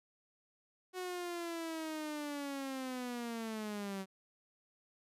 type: linear sweep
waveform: sawtooth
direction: down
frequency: 370 to 189.3 Hz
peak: -35 dBFS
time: 0.93-4.06 s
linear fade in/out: 50 ms
effects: resampled to 32000 Hz